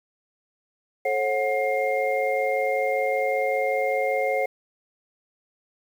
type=tone cluster; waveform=sine; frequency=434.8 / 540 / 733 / 2119 Hz; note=A4 / C#5 / F#5 / C7; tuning=-21 / -45 / -16 / +21 cents; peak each=-29 / -24 / -27 / -29 dBFS; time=1.05-4.46 s; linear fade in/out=5 ms; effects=8-bit